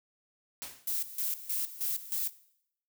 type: noise with exponential decay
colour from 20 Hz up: white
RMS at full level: -38 dBFS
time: 0.62-0.95 s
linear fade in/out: 0 ms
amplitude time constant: 71 ms
type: noise with tremolo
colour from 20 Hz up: violet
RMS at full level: -32 dBFS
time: 0.87-2.3 s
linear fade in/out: 5 ms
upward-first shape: square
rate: 3.2 Hz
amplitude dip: 80%
effects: noise-tail reverb RT60 0.7 s tail -18 dB re dry